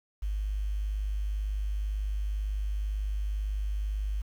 sine tone with quantisation, 51 Hz, G#1, 31 cents flat, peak -28 dBFS, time 0.22-4.22 s, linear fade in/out 10 ms, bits 9, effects none

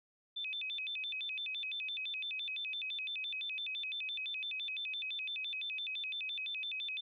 sine tone with vibrato, 2997 Hz, F#7, 22 cents sharp, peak -37 dBFS, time 0.36-7.01 s, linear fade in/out 10 ms, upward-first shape square, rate 5.9 Hz, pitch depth 290 cents each way, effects none

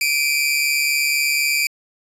sawtooth tone pair together, 2328 / 2472 Hz, D7 / D#7, -16 / -12 cents, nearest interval minor second, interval 104 cents, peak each -15 / -18 dBFS, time 0.01-1.67 s, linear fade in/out 2 ms, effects resampled to 32000 Hz

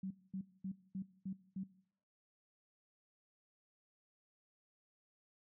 sine tone bursts, 190 Hz, F#3, 46 cents sharp, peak -39 dBFS, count 6, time 0.03-1.636 s, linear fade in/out 5 ms, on 76 ms, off 230 ms, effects noise-tail reverb RT60 0.7 s tail -19 dB re dry

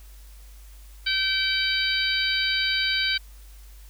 harmonic tone, 770 Hz, G5, 31 cents flat, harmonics 2 / 3 / 4 / 5 / 6, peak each -28 / -28 / -28 / -28 / -28 dBFS, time 1.06-3.18 s, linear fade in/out 10 ms, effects added 50 Hz sine -43 dBFS peak until 3.89 s + white hiss -55 dBFS RMS until 3.89 s

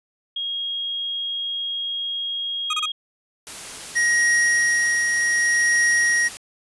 sine tone, 3271 Hz, G#7, 27 cents flat, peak -24 dBFS, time 0.36-2.92 s, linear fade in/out 5 ms
25% pulse tone bursts, 1244.5 Hz, D#6, in tune, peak -18 dBFS, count 3, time 2.7-2.858 s, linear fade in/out 5 ms, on 34 ms, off 28 ms
white noise, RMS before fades -35 dBFS, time 3.47-6.37 s, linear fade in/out 0 ms
square tone with tremolo, 1888 Hz, A#6, 22 cents sharp, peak -16 dBFS, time 3.95-6.29 s, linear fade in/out 20 ms, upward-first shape triangle, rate 0.66 Hz, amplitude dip 35%
effects resampled to 24000 Hz

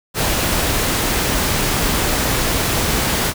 pink noise, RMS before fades -18 dBFS, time 0.14-3.34 s, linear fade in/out 50 ms, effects none

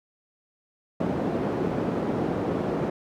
white band-pass noise, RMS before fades -27 dBFS, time 1-2.9 s, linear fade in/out 5 ms, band 140 to 400 Hz, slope 12 dB/octave, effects none

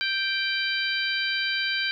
harmonic tone with a mistuned harmonic, 784 Hz, G5, in tune, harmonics 2 / 3 / 4 / 5 / 6, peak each -28 / -30 / -31 / -32 / -33 dBFS, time 0.01-1.91 s, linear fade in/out 0 ms, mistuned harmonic 4, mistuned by -20 cents, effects 10-bit

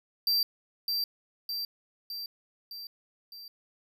square tone with echo, 4699 Hz, D8, in tune, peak -24 dBFS, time 0.27-0.43 s, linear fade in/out 2 ms, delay 610 ms, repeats 5, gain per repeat -4 dB, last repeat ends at 3.48 s, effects none

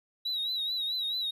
triangle tone with vibrato, 3868 Hz, B7, 37 cents flat, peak -27 dBFS, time 0.25-1.31 s, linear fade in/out 10 ms, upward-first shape triangle, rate 4.6 Hz, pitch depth 85 cents each way, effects tanh soft clip ceiling -25 dBFS

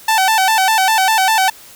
sawtooth tone with vibrato, 820 Hz, G#5, 22 cents flat, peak -7 dBFS, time 0.08-1.5 s, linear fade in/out 5 ms, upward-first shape square, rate 5 Hz, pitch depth 130 cents each way, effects white hiss -40 dBFS RMS until 1.75 s

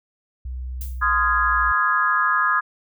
sine tone with pitch glide, 63.2 to 61.76 Hz, B1 to B1, +41 to +1 cents, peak -27 dBFS, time 0.45-1.72 s, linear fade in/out 5 ms, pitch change -40 cents, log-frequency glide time 0.91-1.33 s
violet noise with exponential decay, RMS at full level -33 dBFS, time 0.81-1.1 s, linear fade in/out 2 ms, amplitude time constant 61 ms
sine chord, F minor seventh, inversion second, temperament equal with one note detuned, 1030.9 / 1244.5 / 1396.9 / 1661.2 Hz, C6 / Eb6 / F6 / Ab6, -26 / 0 / 0 / 0 cents, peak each -24 / -20 / -26 / -21 dBFS, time 1.01-2.61 s, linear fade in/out 20 ms
effects none

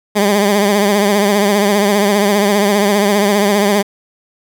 15% pulse tone with vibrato, 203.4 Hz, G#3, 36 cents flat, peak -4 dBFS, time 0.15-3.83 s, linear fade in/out 20 ms, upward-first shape triangle, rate 15 Hz, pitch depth 78 cents each way, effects 7-bit

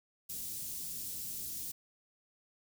white band-stop noise, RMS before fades -41 dBFS, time 0.29-1.72 s, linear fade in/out 10 ms, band 240 to 5800 Hz, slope 12 dB/octave, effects none

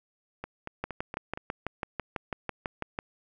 two click trains, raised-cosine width 0.5 ms, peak -16 / -21 dBFS, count 14 / 5, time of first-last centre 0.84-2.989 / 0.44-1.375 s, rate 6.05 / 4.28 Hz, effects none

